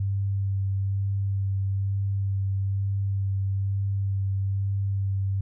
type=tone with vibrato; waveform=sine; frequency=98 Hz; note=G2; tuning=in tune; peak=-23 dBFS; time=0-5.41 s; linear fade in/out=5 ms; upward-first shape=sine; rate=1.1 Hz; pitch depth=13 cents each way; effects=none